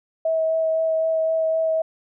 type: tone with vibrato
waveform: sine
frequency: 644 Hz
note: E5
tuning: 41 cents flat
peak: -18 dBFS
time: 0.25-1.82 s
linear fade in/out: 5 ms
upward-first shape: sine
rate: 3.9 Hz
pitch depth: 10 cents each way
effects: none